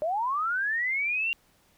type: linear sweep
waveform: sine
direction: up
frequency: 587.3 to 2794 Hz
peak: -25 dBFS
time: 0.02-1.33 s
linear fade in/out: 0 ms
effects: pink hiss -64 dBFS RMS until 1.77 s